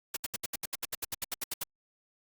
white noise bursts, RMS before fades -34 dBFS, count 16, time 0.14-1.636 s, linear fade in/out 5 ms, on 26 ms, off 72 ms, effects Opus 48 kbps

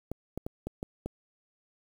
clicks, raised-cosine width 2 ms, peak -21 dBFS, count 6, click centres 0.116 / 0.376 / 0.465 / 0.67 / 0.829 / 1.06 s, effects 8-bit

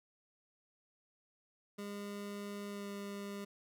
25% pulse tone with pitch glide, 203.4 to 201.3 Hz, G#3 to G3, -36 to +46 cents, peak -38 dBFS, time 1.78-3.45 s, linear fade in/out 10 ms, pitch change -18 cents, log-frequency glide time 2.68-2.88 s, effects none

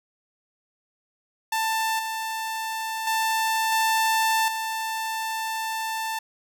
sawtooth tone with level steps, 888 Hz, A5, 16 cents sharp, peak -19 / -24 / -18 / -16 / -23 dBFS, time 1.52-6.19 s, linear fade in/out 5 ms, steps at 1.99 / 3.07 / 3.72 / 4.48 s, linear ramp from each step 2 ms, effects none

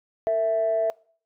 sine tone pair together, 454 / 659.3 Hz, A#4 / E5, -46 / 0 cents, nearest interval tritone, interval 646 cents, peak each -28 / -19 dBFS, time 0.27-0.9 s, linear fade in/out 0 ms, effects noise-tail reverb RT60 0.5 s tail -25 dB re dry + tanh soft clip ceiling -15 dBFS

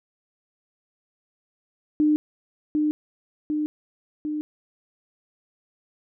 sine tone with echo, 302.2 Hz, D4, 50 cents sharp, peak -16 dBFS, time 2-2.16 s, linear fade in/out 0 ms, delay 750 ms, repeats 3, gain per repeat -3 dB, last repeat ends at 4.41 s, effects none

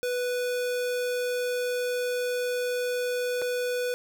square tone with dropouts, 493.9 Hz, B4, in tune, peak -27 dBFS, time 0.03-3.94 s, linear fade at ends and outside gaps 0 ms, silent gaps 3.417-3.421 s, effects none

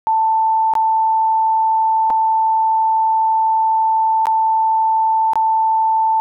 sine tone with dropouts, 886 Hz, A5, 12 cents sharp, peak -12 dBFS, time 0.07-6.2 s, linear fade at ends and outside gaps 0 ms, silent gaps 0.737-0.753 / 2.101-2.105 / 4.256-4.269 / 5.334-5.356 s, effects none

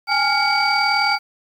sine tone cluster, 803 / 842 / 1398 / 2255 / 4647 Hz, G5 / G#5 / F6 / C#7 / D8, +41 / +24 / +1 / +29 / -19 cents, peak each -21 dBFS, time 0.07-1.19 s, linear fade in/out 50 ms, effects tanh soft clip ceiling -8 dBFS + 8-bit

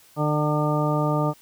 harmonic tone, 150 Hz, D3, 37 cents sharp, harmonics 1 / 2 / 3 / 4 / 5 / 6 / 8, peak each -23 / -27 / -31 / -27 / -33 / -30 / -29 dBFS, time 0.16-1.34 s, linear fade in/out 50 ms, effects white hiss -54 dBFS RMS until 1.41 s

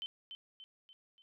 sine tone with echo, 3077 Hz, G7, 33 cents flat, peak -38 dBFS, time 0.02-0.06 s, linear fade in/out 0 ms, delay 290 ms, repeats 4, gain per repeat -6 dB, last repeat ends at 1.22 s, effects none

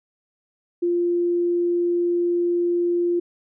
sine tone, 348 Hz, F4, 6 cents flat, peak -18 dBFS, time 0.82-3.2 s, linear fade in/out 10 ms, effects none

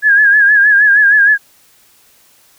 sine tone with vibrato, 1661.2 Hz, G#6, in tune, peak -5 dBFS, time 0.02-1.38 s, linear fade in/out 50 ms, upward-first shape sine, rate 6.4 Hz, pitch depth 69 cents each way, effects white hiss -49 dBFS RMS until 2.58 s

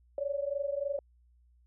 sine tone pair together, 555 / 578.3 Hz, C#5 / D5, +2 / -27 cents, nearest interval minor second, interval 71 cents, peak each -33 / -34 dBFS, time 0.18-0.99 s, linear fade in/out 2 ms, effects added 60 Hz sine -61 dBFS peak until 1.66 s

